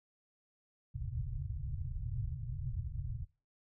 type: low-pass noise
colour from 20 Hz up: white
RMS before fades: -39 dBFS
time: 0.94-3.25 s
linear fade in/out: 10 ms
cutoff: 140 Hz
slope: 96 dB/octave
effects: noise-tail reverb RT60 0.3 s tail -20 dB re dry